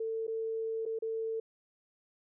sine tone with dropouts, 447.5 Hz, A4, 29 cents sharp, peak -32 dBFS, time 0-1.4 s, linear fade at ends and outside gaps 5 ms, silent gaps 0.269-0.278 / 0.854-0.861 / 0.989-1.022 s, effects none

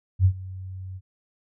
sine tone with ADSR envelope, 93.7 Hz, F#2, 22 cents sharp, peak -12 dBFS, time 0.19-1.01 s, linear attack 60 ms, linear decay 76 ms, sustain -21 dB, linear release 48 ms, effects none

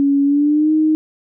sine tone with pitch glide, 280.4 to 311.1 Hz, C#4 to D#4, +20 to 0 cents, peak -11 dBFS, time 0-0.95 s, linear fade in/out 0 ms, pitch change +180 cents, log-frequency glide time 0.24-0.72 s, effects none

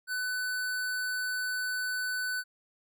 square tone, 1500 Hz, F#6, 23 cents sharp, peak -31 dBFS, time 0.07-2.44 s, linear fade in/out 50 ms, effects none

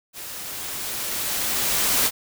white noise with level ramp, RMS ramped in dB -36 to -19 dBFS, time 0.13-2.11 s, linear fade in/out 50 ms, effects none

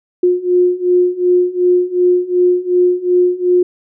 sine beating tone pair, 357.2 / 359.9 Hz, F4 / F#4, +39 / -48 cents, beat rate 2.7 Hz, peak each -14 / -12 dBFS, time 0.23-3.63 s, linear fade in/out 5 ms, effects none

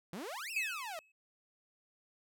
sawtooth exponential two-way sweep, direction up then down, 158.2 to 2810 to 613 Hz, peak -37 dBFS, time 0.13-0.99 s, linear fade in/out 0 ms, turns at 0.51 s
triangle tone with exponential decay, 2579 Hz, E7, 39 cents flat, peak -28 dBFS, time 0.56-1.12 s, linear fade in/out 5 ms, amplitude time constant 120 ms
effects none

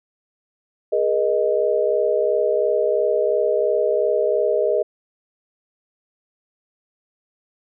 sine chord, Ab suspended second, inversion none, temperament equal with one note detuned, 415.3 / 478.2 / 622.3 Hz, Ab4 / Bb4 / Eb5, 0 / +44 / 0 cents, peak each -21 / -21 / -20 dBFS, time 0.92-4.83 s, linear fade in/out 10 ms, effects none

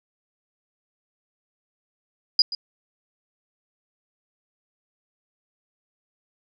sine tone with echo, 4900 Hz, D#8, 27 cents flat, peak -12 dBFS, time 2.39-2.42 s, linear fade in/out 2 ms, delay 130 ms, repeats 1, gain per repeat -15 dB, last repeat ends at 2.55 s, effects none

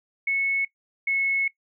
sine tone pair in turn, 2200 / 2191 Hz, C#7 / C#7, -14 / -21 cents, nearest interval unison, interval 7 cents, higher first, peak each -21 / -21 dBFS, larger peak neither, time 0.27-0.65 / 1.07-1.48 s, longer second, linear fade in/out 5 ms, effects noise-tail reverb RT60 0.1 s tail -19 dB re dry

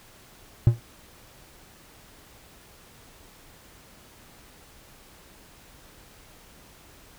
triangle tone with exponential decay, 116.54 Hz, A#2, in tune, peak -7 dBFS, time 0.67-0.8 s, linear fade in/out 0 ms, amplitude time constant 27 ms, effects pink hiss -52 dBFS RMS until 7.18 s

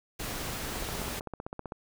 pink noise, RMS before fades -36 dBFS, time 0.19-1.2 s, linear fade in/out 10 ms
click train, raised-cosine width 1 ms, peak -23 dBFS, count 16, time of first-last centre 0.76-1.722 s, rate 15.6 Hz
effects none

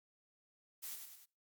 blue noise with echo, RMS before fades -45 dBFS, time 0.82-0.96 s, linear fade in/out 20 ms, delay 100 ms, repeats 3, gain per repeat -5 dB, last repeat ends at 1.26 s, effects noise-tail reverb RT60 0.4 s tail -26 dB re dry + Opus 48 kbps

